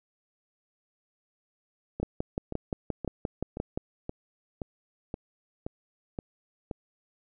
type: two click trains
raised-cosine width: 2 ms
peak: -16 / -20 dBFS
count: 11 / 10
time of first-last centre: 2.03-3.775 / 2-6.712 s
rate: 5.73 / 1.91 Hz
effects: none